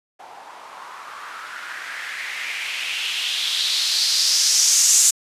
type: noise with low-pass filter sweep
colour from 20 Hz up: violet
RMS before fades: -22 dBFS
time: 0.19-5.11 s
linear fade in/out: 10 ms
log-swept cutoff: 770 to 7300 Hz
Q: 3.4
effects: resampled to 32000 Hz